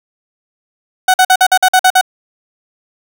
30% pulse tone bursts, 745 Hz, F#5, 12 cents sharp, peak -3 dBFS, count 9, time 1.08-2.012 s, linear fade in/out 5 ms, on 60 ms, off 49 ms, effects none

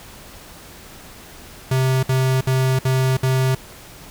square tone bursts, 130.81 Hz, C3, in tune, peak -16 dBFS, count 5, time 1.71-3.55 s, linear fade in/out 5 ms, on 320 ms, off 60 ms, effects pink hiss -41 dBFS RMS until 4.1 s

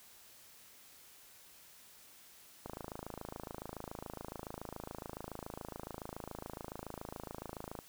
click train, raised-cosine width 1 ms, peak -28 dBFS, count 140, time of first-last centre 2.66-7.789 s, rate 27.1 Hz, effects white hiss -59 dBFS RMS until 7.88 s

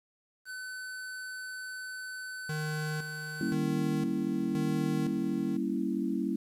square tone, 1513 Hz, F#6, 38 cents sharp, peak -39 dBFS, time 0.45-3.55 s, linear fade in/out 50 ms
square tone with tremolo, 153.7 Hz, D#3, 21 cents flat, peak -33 dBFS, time 2.49-5.57 s, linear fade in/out 5 ms, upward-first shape square, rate 0.97 Hz, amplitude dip 65%
sine chord, G diminished seventh, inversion none, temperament equal, 196 / 233.1 / 277.2 / 329.6 Hz, G3 / Bb3 / Db4 / Fb4, 0 / 0 / 0 / 0 cents, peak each -34 dBFS, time 3.41-6.36 s, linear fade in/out 2 ms
effects resampled to 32000 Hz + 10-bit

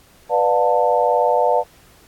sine chord, B half-diminished seventh, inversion none, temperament just, 493.9 / 592.7 / 711.2 / 889 Hz, B4 / D5 / F5 / A5, 0 / +16 / +31 / +18 cents, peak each -19 dBFS, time 0.29-1.64 s, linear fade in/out 50 ms, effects pink hiss -51 dBFS RMS until 2.07 s + AAC 64 kbps

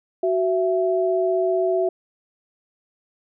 sine tone pair together, 373.2 / 665 Hz, F#4 / E5, +15 / +15 cents, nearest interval minor seventh, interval 1000 cents, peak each -20 / -21 dBFS, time 0.23-1.89 s, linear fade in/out 5 ms, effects none

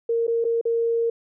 sine tone with dropouts, 462.6 Hz, A#4, 13 cents flat, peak -19 dBFS, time 0.09-1.1 s, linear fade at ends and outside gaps 5 ms, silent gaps 0.269-0.278 / 0.443-0.449 / 0.613-0.653 s, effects none

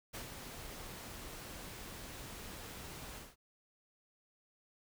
pink noise with ADSR envelope, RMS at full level -43 dBFS, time 0.13-3.36 s, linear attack 19 ms, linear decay 120 ms, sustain -5 dB, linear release 190 ms, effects none

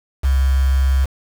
sine tone with quantisation, 66.8 Hz, C2, 36 cents sharp, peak -12 dBFS, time 0.23-1.06 s, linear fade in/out 20 ms, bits 5, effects none

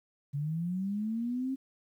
sine linear sweep, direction up, 138.59 to 270 Hz, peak -30 dBFS, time 0.33-1.56 s, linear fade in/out 20 ms, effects 11-bit

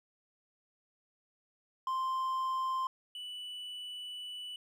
triangle tone pair in turn, 1046 / 2967 Hz, C6 / F#7, -1 / +4 cents, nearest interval octave + tritone, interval 1805 cents, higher second, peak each -29 / -39 dBFS, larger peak first, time 1.87-2.87 / 3.15-4.56 s, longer second, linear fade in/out 2 ms, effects none

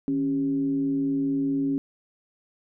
sine tone with frequency modulation, 275.9 Hz, C#4, 8 cents flat, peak -22 dBFS, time 0.08-1.78 s, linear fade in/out 0 ms, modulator 120 Hz, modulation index 0.37, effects none

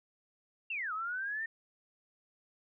sine linear two-way sweep, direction down then up, 2794 to 1244.5 to 1836 Hz, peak -34 dBFS, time 0.7-1.46 s, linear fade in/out 5 ms, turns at 0.93 s, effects none

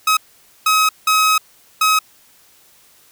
sawtooth tone bursts at uneven times, 1273 Hz, D#6, 39 cents sharp, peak -8 dBFS, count 4, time 0.07-0.17 / 0.66-0.89 / 1.07-1.38 / 1.81-1.99 s, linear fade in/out 5 ms, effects white hiss -51 dBFS RMS until 3.11 s

